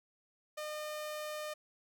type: tone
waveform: sawtooth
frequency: 607 Hz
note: D#5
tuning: 43 cents flat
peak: -35 dBFS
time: 0.57-1.54 s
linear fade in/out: 10 ms
effects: none